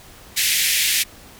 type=band-pass noise; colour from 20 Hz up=pink; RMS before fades=-19 dBFS; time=0.36-1.04 s; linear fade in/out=20 ms; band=1900 to 16000 Hz; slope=48 dB/octave; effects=pink hiss -44 dBFS RMS until 1.39 s